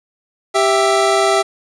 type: tone pair together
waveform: 25% pulse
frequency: 392.5 / 661 Hz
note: G4 / E5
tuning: +2 / +5 cents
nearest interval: major sixth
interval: 903 cents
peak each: -11 dBFS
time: 0.54-1.43 s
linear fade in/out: 20 ms
effects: resampled to 22050 Hz + 7-bit